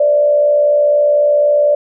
sine tone with frequency modulation, 587 Hz, D5, 1 cent flat, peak -8 dBFS, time 0-1.75 s, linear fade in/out 5 ms, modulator 64 Hz, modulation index 0.42, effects none

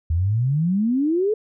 sine exponential sweep, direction up, 77.78 to 444.3 Hz, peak -17 dBFS, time 0.1-1.34 s, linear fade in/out 5 ms, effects none

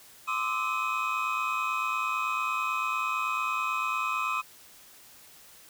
triangle tone cluster, 1039 / 1186 / 1295 / 2522 Hz, C6 / D6 / E6 / D#7, -12 / +17 / -31 / +23 cents, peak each -31 dBFS, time 0.27-4.42 s, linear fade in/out 20 ms, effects white hiss -53 dBFS RMS until 5.69 s

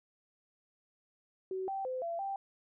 sine tone with pitch steps, 377.2 / 778 / 513 / 677 / 785 Hz, F#4 / G5 / C5 / E5 / G5, +33 / -13 / -34 / +46 / +2 cents, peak -34 dBFS, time 1.51-2.36 s, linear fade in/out 2 ms, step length 170 ms, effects none

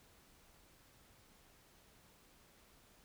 silence, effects pink hiss -66 dBFS RMS until 3.04 s

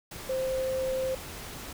sine tone in noise, 523.3 Hz, C5, in tune, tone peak -27 dBFS, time 0.29-1.15 s, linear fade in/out 5 ms, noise pink, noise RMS -41 dBFS, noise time 0.11-1.73 s, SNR +11 dB, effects none

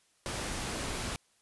pink noise, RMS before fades -36 dBFS, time 0.26-1.16 s, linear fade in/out 0 ms, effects white hiss -69 dBFS RMS until 1.41 s + resampled to 24000 Hz

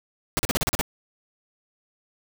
pink noise bursts, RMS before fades -23 dBFS, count 8, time 0.37-0.811 s, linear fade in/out 0 ms, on 21 ms, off 39 ms, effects none

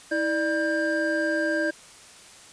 triangle tone cluster, 323 / 594 / 1593 Hz, E4 / D5 / G6, -35 / +20 / +27 cents, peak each -25 dBFS, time 0.11-1.71 s, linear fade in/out 10 ms, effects white hiss -48 dBFS RMS until 2.52 s + resampled to 22050 Hz

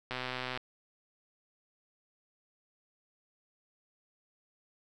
click train, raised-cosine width 0.3 ms, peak -20 dBFS, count 60, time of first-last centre 0.11-0.575 s, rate 127 Hz, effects none

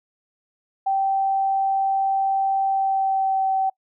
sine tone with pitch glide, 778 to 768.2 Hz, G5 to G5, -13 to -35 cents, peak -18 dBFS, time 0.86-3.7 s, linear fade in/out 10 ms, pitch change -22 cents, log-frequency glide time 2.67-3.53 s, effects noise-tail reverb RT60 0.1 s tail -25 dB re dry

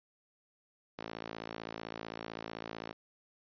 sawtooth tone with high-pass filter, 55.7 Hz, A1, 22 cents sharp, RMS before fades -44 dBFS, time 0.98-2.93 s, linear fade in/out 10 ms, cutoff 300 Hz, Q 0.69, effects resampled to 11025 Hz

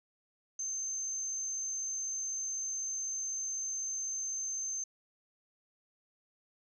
sine tone, 6272 Hz, G8, in tune, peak -34 dBFS, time 0.59-4.84 s, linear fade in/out 5 ms, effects none

